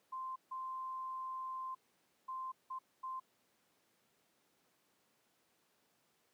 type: tone bursts at uneven times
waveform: sine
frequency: 1043 Hz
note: C6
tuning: 6 cents flat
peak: -40 dBFS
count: 5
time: 0.12-0.36 / 0.51-1.75 / 2.28-2.52 / 2.7-2.79 / 3.03-3.2 s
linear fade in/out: 10 ms
effects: pink hiss -75 dBFS RMS until 6.33 s + high-pass 200 Hz 12 dB/octave